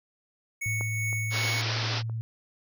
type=tone with tremolo; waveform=square; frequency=2217 Hz; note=C#7; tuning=in tune; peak=-29 dBFS; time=0.61-1.62 s; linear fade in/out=10 ms; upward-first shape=triangle; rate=2.6 Hz; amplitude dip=40%
type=tone with pitch glide; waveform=sine; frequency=110 to 113.09 Hz; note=A2 to A2; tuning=0 to +48 cents; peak=-29 dBFS; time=0.66-2.21 s; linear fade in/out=0 ms; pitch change=+48 cents; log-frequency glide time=1.27-1.63 s
type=clicks; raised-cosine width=1 ms; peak=-22 / -29 / -27 / -25 / -32 dBFS; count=5; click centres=0.81 / 1.129 / 1.451 / 1.829 / 2.097 s
type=band-pass noise; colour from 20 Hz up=white; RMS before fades=-32 dBFS; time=1.3-2.03 s; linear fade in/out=50 ms; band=230 to 5600 Hz; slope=96 dB/octave
effects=none